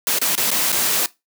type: noise with dropouts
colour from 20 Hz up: white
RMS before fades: -19 dBFS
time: 0.07-1.06 s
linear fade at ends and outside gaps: 1 ms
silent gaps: 0.187-0.215 / 0.353-0.377 / 0.505-0.514 / 0.72-0.726 s
effects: noise-tail reverb RT60 0.2 s tail -19 dB re dry + high-pass 150 Hz 12 dB/octave